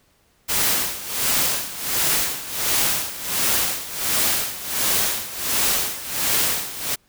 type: noise with tremolo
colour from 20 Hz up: white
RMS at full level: -19 dBFS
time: 0.48-6.96 s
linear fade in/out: 20 ms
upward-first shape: sine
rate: 1.4 Hz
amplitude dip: 80%
effects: pink hiss -61 dBFS RMS until 7.08 s